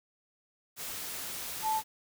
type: tone in noise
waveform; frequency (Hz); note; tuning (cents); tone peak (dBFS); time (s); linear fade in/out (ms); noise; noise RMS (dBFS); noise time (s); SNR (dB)
sine; 875; A5; -10; -27; 1.62-1.82; 50; white; -39; 0.76-1.84; +9
effects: none